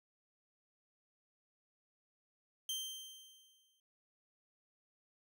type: tone with exponential decay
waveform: sawtooth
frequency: 3140 Hz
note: G7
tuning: 2 cents sharp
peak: -33 dBFS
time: 2.69-3.8 s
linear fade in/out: 2 ms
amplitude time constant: 240 ms
effects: none